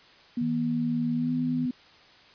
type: tone with pitch glide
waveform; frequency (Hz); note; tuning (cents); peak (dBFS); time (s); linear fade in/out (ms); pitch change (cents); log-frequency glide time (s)
sine; 240 to 249.8; B3 to B3; -49 to +20; -25; 0.37-1.71; 5; +69; 1.14-1.32
type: tone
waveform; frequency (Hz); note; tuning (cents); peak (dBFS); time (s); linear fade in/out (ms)
sine; 160; D#3; +49; -31; 0.41-1.66; 5
effects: white hiss -54 dBFS RMS until 2.34 s + resampled to 11025 Hz